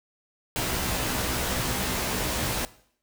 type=noise with comb filter; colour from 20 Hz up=pink; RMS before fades=-28 dBFS; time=0.56-2.65 s; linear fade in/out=0 ms; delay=16 ms; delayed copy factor=+0.65; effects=noise-tail reverb RT60 0.6 s tail -18 dB re dry